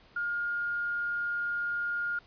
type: tone with quantisation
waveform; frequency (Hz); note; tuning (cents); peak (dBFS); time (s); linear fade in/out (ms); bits
sine; 1418; F6; +26; -29; 0.16-2.19; 5; 9
effects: pink hiss -59 dBFS RMS until 2.26 s + resampled to 11025 Hz